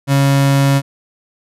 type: tone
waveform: 35% pulse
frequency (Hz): 138.5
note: C#3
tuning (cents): -1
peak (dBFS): -8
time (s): 0.07-0.82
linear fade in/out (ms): 50
effects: resampled to 32000 Hz